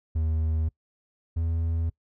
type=tone pair in turn; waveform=triangle; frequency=79.4 / 82.44 Hz; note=D#2 / E2; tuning=+36 / +1 cents; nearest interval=minor second; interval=65 cents; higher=second; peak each=-21 / -22 dBFS; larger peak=first; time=0.15-0.69 / 1.36-1.9 s; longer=neither; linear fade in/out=10 ms; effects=noise-tail reverb RT60 0.1 s tail -23 dB re dry